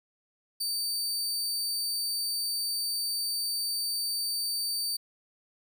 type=tone; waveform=sawtooth; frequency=4606 Hz; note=D8; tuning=34 cents flat; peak=-26 dBFS; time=0.6-4.97 s; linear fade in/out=10 ms; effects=none